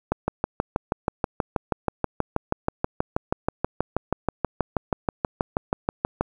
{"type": "click train", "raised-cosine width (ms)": 1, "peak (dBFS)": -7, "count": 39, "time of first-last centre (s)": [0.12, 6.21], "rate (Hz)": 6.24, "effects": ["8-bit"]}